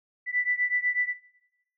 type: beating tone pair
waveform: sine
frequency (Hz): 1975.5 / 1983.6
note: B6 / B6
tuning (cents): 0 / +7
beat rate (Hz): 8.1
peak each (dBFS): -27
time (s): 0.26-1.14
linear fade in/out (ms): 50
effects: noise-tail reverb RT60 1.0 s tail -20 dB re dry